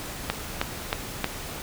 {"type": "click train", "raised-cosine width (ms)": 0.3, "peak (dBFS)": -7, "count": 4, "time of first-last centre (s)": [0.3, 1.243], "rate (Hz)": 3.18, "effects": ["pink hiss -36 dBFS RMS until 1.62 s"]}